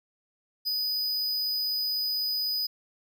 square tone with ADSR envelope, 4978 Hz, D#8, in tune, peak -25 dBFS, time 0.65-2.67 s, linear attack 28 ms, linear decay 9 ms, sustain -2 dB, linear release 10 ms, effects none

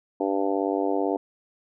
harmonic tone, 98 Hz, G2, in tune, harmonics 3 / 4 / 5 / 6 / 7 / 8 / 9, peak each -27 / -28 / -29 / -34 / -30 / -36 / -35 dBFS, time 0.2-1.17 s, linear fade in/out 5 ms, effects none

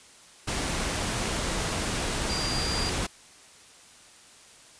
sine tone in noise, 4766 Hz, D8, 25 cents sharp, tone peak -31 dBFS, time 2.29-2.9 s, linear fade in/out 10 ms, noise pink, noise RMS -29 dBFS, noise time 0.47-3.07 s, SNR -5 dB, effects white hiss -52 dBFS RMS until 4.79 s + resampled to 22050 Hz

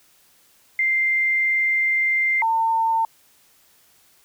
sine tone pair in turn, 2093 / 902.7 Hz, C7 / A5, 0 / +44 cents, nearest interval octave + minor third, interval 1456 cents, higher first, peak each -17 dBFS, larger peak neither, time 0.79-2.42 / 2.42-3.05 s, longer first, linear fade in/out 2 ms, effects white hiss -57 dBFS RMS until 4.24 s

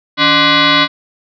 sine tone with frequency modulation, 1174.7 Hz, D6, in tune, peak -7 dBFS, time 0.17-0.88 s, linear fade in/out 50 ms, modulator 445 Hz, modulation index 6.8, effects none

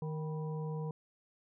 harmonic tone with a mistuned harmonic, 155.56 Hz, D#3, in tune, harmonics 1 / 3 / 5 / 6, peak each -36 / -43 / -53 / -50 dBFS, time 0.02-0.91 s, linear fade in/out 2 ms, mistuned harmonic 6, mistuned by +84 cents, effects none

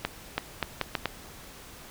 accelerating click train, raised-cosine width 0.3 ms, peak -10 dBFS, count 6, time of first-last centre 0.05-1.057 s, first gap 330 ms, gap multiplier 0.75, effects pink hiss -47 dBFS RMS until 1.9 s

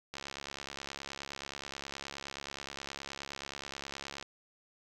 click train, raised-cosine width 0.2 ms, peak -23 dBFS, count 285, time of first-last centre 0.14-4.226 s, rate 69.5 Hz, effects 10-bit

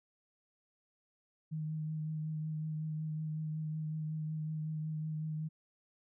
sine tone with vibrato, 155.56 Hz, D#3, in tune, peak -35 dBFS, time 1.51-5.49 s, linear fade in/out 20 ms, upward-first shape triangle, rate 5.4 Hz, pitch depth 21 cents each way, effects none

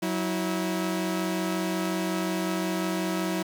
sawtooth tone pair together, 185 / 324.5 Hz, F#3 / E4, 0 / -27 cents, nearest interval minor seventh, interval 973 cents, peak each -25 dBFS, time 0.02-3.43 s, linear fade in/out 10 ms, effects 8-bit

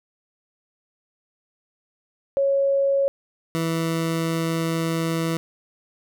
sine / 20% pulse tone pair in turn, 552 / 164.11 Hz, C#5 / E3, -7 / -7 cents, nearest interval octave + major sixth, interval 2100 cents, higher first, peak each -17 dBFS, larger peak neither, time 2.37-3.08 / 3.55-5.37 s, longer second, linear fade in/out 0 ms, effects none

